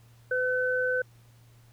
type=tone pair together; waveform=sine; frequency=505.6 / 1517 Hz; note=B4 / F#6; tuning=+41 / +43 cents; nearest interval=octave + perfect fifth; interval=1902 cents; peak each=-27 dBFS; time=0.31-1.02 s; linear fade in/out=5 ms; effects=added 117 Hz sine -54 dBFS peak until 1.72 s + pink hiss -63 dBFS RMS until 1.72 s